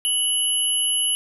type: tone pair together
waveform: sine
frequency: 2960 / 11175 Hz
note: F#7 / F9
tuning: 0 / 0 cents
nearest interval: octave + major seventh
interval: 2300 cents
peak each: -21 / -22 dBFS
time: 0.05-1.15 s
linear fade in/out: 0 ms
effects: none